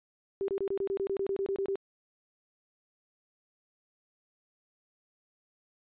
sine tone bursts, 392 Hz, G4, in tune, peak -28 dBFS, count 14, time 0.41-1.756 s, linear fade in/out 0 ms, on 72 ms, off 26 ms, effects resampled to 8000 Hz

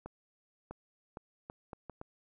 accelerating click train, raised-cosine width 1 ms, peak -29 dBFS, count 7, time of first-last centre 0.06-2.014 s, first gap 650 ms, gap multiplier 0.71, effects none

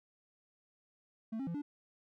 triangle tone with pitch steps, 222.7 / 270.9 / 169.7 / 291.1 Hz, A3 / C#4 / F3 / D4, +21 / -40 / -49 / -15 cents, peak -34 dBFS, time 1.32-1.62 s, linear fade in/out 10 ms, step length 75 ms, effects none

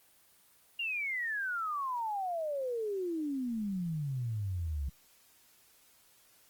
sine exponential sweep, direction down, 2834 to 66.6 Hz, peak -32 dBFS, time 0.79-4.89 s, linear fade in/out 5 ms, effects white hiss -64 dBFS RMS until 6.49 s + Opus 24 kbps

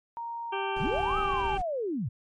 sine tone with pitch glide, 932.3 to 825.8 Hz, A#5 to G#5, 0 to -10 cents, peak -33 dBFS, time 0.17-1.4 s, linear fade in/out 0 ms, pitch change -210 cents, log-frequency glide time 0.47-1.18 s
harmonic tone, 391.2 Hz, G4, 4 cents flat, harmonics 1 / 2 / 3 / 4 / 6 / 7 / 8, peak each -33 / -36 / -38 / -39 / -41 / -41 / -42 dBFS, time 0.52-1.58 s, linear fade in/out 10 ms
brown noise, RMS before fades -37 dBFS, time 0.76-1.62 s, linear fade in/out 5 ms
sine linear two-way sweep, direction up then down, 89.2 to 1300 to 93.6 Hz, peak -28 dBFS, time 0.8-2.09 s, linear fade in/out 10 ms, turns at 1.18 s
effects MP3 48 kbps

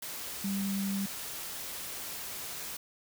sine tone in noise, 197 Hz, G3, 9 cents sharp, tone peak -30 dBFS, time 0.44-1.06 s, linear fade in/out 5 ms, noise white, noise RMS -40 dBFS, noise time 0.02-2.77 s, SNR +7 dB, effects none

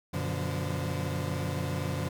35% pulse tone cluster, 92.1 / 119.9 / 144.2 / 177.3 / 516 Hz, F#2 / A#2 / D3 / F3 / C5, -7 / +49 / -31 / +26 / -24 cents, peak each -33 / -37 / -32 / -38 / -39 dBFS, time 0.13-2.09 s, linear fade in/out 10 ms, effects none

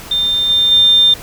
sine tone with level steps, 3600 Hz, A7, 39 cents sharp, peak -12 / -9 / -6 dBFS, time 0.11-1.14 s, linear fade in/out 5 ms, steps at 0.49 / 0.71 s, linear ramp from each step 10 ms, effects pink hiss -32 dBFS RMS until 1.22 s

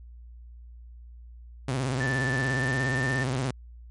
sawtooth tone with vibrato, 130 Hz, C3, 11 cents flat, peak -22 dBFS, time 1.68-3.51 s, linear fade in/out 5 ms, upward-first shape sine, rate 17 Hz, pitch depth 110 cents each way
sine tone with pitch glide, 1760 to 1789.7 Hz, A6 to A6, 0 to +29 cents, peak -28 dBFS, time 2-3.24 s, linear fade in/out 10 ms, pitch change +29 cents, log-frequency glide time 2.38-2.85 s
effects added 59 Hz sine -43 dBFS peak until 3.9 s + MP3 48 kbps

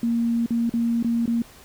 sine tone with dropouts, 233.1 Hz, A#3, in tune, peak -19 dBFS, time 0.03-1.42 s, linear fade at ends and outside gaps 2 ms, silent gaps 0.461-0.506 / 0.695-0.738 / 1.027-1.045 / 1.258-1.277 s, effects pink hiss -48 dBFS RMS until 1.64 s

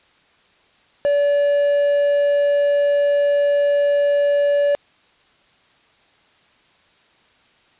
triangle tone with quantisation, 574 Hz, D5, 40 cents flat, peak -12 dBFS, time 1.05-4.75 s, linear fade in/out 0 ms, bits 5, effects white hiss -56 dBFS RMS until 7.79 s + resampled to 8000 Hz

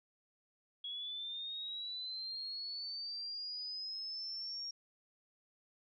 sine linear sweep, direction up, 3326 to 5588 Hz, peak -40 dBFS, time 0.84-4.71 s, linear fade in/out 5 ms, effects none

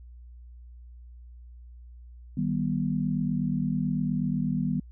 sine chord, Eb augmented, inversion none, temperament just, 155.56 / 194.45 / 243.1 Hz, Eb3 / G3 / B3, 0 / -14 / -27 cents, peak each -29 dBFS, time 2.37-4.8 s, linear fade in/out 5 ms, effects added 60 Hz sine -44 dBFS peak until 4.91 s

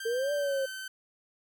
sawtooth tone with pitch glide, 1573 to 1537.1 Hz, G6 to G6, +6 to -34 cents, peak -34 dBFS, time 0-0.88 s, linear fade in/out 5 ms, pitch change -40 cents, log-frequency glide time 0.32-0.52 s
sine exponential two-way sweep, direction up then down, 446.7 to 587.3 to 532 Hz, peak -27 dBFS, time 0.05-0.66 s, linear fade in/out 10 ms, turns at 0.32 s
effects none

